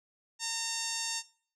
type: tone with low-pass filter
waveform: 5% pulse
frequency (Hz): 913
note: A#5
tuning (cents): -36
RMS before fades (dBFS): -35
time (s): 0.39-1.23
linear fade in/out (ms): 50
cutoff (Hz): 6900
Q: 2.1
effects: noise-tail reverb RT60 0.5 s tail -19 dB re dry